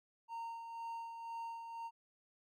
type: tone with tremolo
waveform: triangle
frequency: 921 Hz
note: A#5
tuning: 21 cents flat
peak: -39 dBFS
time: 0.28-1.91 s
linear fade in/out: 50 ms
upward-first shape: sine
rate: 2 Hz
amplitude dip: 45%
effects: none